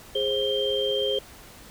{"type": "tone cluster", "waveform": "sine", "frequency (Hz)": [412.9, 530, 3169], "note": ["G#4", "C5", "G7"], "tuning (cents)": [-10, 22, 18], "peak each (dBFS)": -27, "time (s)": [0.15, 1.19], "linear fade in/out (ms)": 5, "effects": ["pink hiss -47 dBFS RMS until 1.7 s"]}